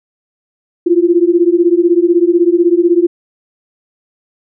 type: beating tone pair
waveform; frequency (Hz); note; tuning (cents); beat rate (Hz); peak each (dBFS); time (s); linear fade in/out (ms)
sine; 338.1 / 354.1; E4 / F4; +44 / +24; 16; -10; 0.86-3.07; 10
effects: none